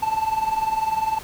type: tone with tremolo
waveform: triangle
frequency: 880 Hz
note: A5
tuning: in tune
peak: -15 dBFS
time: 0.02-1.19 s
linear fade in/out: 10 ms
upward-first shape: sine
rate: 20 Hz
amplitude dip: 75%
effects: pink hiss -40 dBFS RMS until 1.23 s